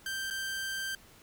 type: tone with dropouts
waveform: sawtooth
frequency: 1568 Hz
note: G6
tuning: in tune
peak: -30 dBFS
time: 0.06-0.95 s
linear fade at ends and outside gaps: 2 ms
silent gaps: 0.302-0.308 s
effects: pink hiss -57 dBFS RMS until 1.22 s